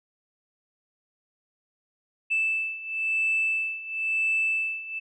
sine beating tone pair, 2637 / 2637.98 Hz, E7 / E7, 0 / +1 cents, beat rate 0.98 Hz, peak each -28 / -25 dBFS, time 2.3-5 s, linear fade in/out 20 ms, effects tanh soft clip ceiling -17 dBFS

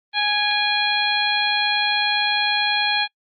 harmonic tone with a mistuned harmonic, 830.6 Hz, G#5, in tune, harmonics 1 / 2 / 3 / 4 / 5, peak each -24 / -24 / -24 / -24 / -24 dBFS, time 0.13-3.08 s, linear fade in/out 50 ms, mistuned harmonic 3, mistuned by -41 cents, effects noise-tail reverb RT60 0.1 s tail -26 dB re dry + Opus 32 kbps

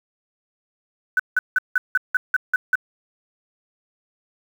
sine tone bursts, 1506 Hz, F#6, 30 cents sharp, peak -14 dBFS, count 9, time 1.17-2.755 s, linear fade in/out 2 ms, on 25 ms, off 170 ms, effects 7-bit

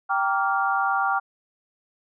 sine chord, G minor seventh, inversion none, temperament equal with one note detuned, 784 / 932.3 / 1159.2 / 1396.9 Hz, G5 / Bb5 / D6 / F6, 0 / 0 / -23 / 0 cents, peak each -24 / -30 / -26 / -25 dBFS, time 0.09-1.2 s, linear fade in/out 20 ms, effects none

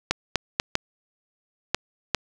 clicks, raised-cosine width 0.2 ms, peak -3 dBFS, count 6, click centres 0.11 / 0.357 / 0.599 / 0.754 / 1.746 / 2.147 s, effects none

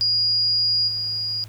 sine tone with level steps, 4866 Hz, D#8, 39 cents flat, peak -17 / -23 dBFS, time 0.01-1.44 s, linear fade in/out 0 ms, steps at 0.87 s, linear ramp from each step 20 ms, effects added 109 Hz sine -38 dBFS peak until 1.48 s + pink hiss -50 dBFS RMS until 1.48 s

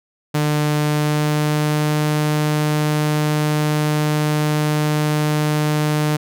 sawtooth tone with pitch glide, 149.8 to 151.19 Hz, D3 to D#3, +35 to -49 cents, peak -12 dBFS, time 0.34-6.17 s, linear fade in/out 10 ms, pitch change +16 cents, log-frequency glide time 0.7-2 s, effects none

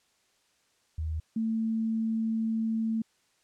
sine tone pair in turn, 79 / 223.4 Hz, D#2 / A3, +27 / +27 cents, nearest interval octave + tritone, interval 1800 cents, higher second, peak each -29 / -26 dBFS, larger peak second, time 0.98-1.2 / 1.36-3.02 s, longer second, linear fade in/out 5 ms, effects white hiss -69 dBFS RMS until 3.43 s + low-pass 8000 Hz 12 dB/octave

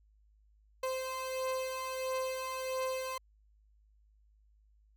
30% pulse beating tone pair, 519 / 520.5 Hz, C5 / C5, -14 / -9 cents, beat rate 1.5 Hz, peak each -38 / -33 dBFS, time 0.83-3.18 s, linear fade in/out 5 ms, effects added 52 Hz sine -63 dBFS peak until 4.96 s

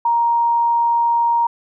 sine tone, 937 Hz, A#5, 9 cents sharp, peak -13 dBFS, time 0.05-1.47 s, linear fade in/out 5 ms, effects none

